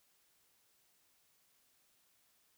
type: silence
effects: white hiss -73 dBFS RMS until 2.57 s